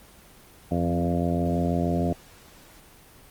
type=harmonic tone with a mistuned harmonic; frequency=86.3 Hz; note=F2; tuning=20 cents flat; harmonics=1 / 2 / 3 / 4 / 5 / 6 / 7 / 8; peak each=-29 / -26 / -28 / -33 / -35 / -36 / -33 / -32 dBFS; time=0.71-2.13 s; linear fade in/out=5 ms; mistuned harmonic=2; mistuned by=-19 cents; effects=pink hiss -51 dBFS RMS until 3.3 s + Opus 24 kbps